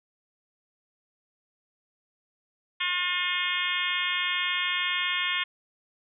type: harmonic tone with a mistuned harmonic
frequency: 358.2 Hz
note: F4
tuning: 44 cents sharp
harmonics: 3 / 4 / 5 / 6 / 7 / 8 / 9 / 10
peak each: -35 / -37 / -33 / -31 / -34 / -34 / -32 / -36 dBFS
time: 2.8-5.44 s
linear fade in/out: 10 ms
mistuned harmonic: 10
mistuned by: -34 cents
effects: none